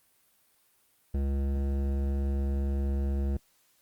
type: tone with hard clipping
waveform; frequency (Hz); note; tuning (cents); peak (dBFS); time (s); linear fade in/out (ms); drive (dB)
sine; 69; C#2; -7; -28; 1.14-3.37; 5; 14
effects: white hiss -67 dBFS RMS until 3.81 s + Opus 32 kbps